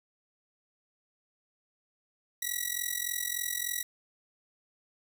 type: tone with amplitude modulation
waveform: 5% pulse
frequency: 1936 Hz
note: B6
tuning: 35 cents flat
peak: -17 dBFS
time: 2.42-3.83 s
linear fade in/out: 5 ms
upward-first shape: sine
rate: 43.4 Hz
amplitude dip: 85%
effects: none